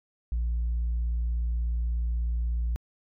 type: tone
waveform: sine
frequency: 58.27 Hz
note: A#1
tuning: in tune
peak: -23 dBFS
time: 0.32-2.76 s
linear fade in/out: 0 ms
effects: tanh soft clip ceiling -23 dBFS